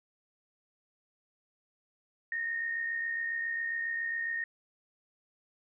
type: tone with amplitude modulation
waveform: sine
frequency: 1846 Hz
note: A#6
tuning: 17 cents flat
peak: -29 dBFS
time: 2.32-4.44 s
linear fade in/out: 2 ms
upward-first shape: sine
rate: 67.3 Hz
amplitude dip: 45%
effects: none